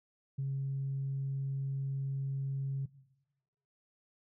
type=tone; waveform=sine; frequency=136.4 Hz; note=C#3; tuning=28 cents flat; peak=-31 dBFS; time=0.38-2.86 s; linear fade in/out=10 ms; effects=noise-tail reverb RT60 1.0 s tail -19 dB re dry + tanh soft clip ceiling -28 dBFS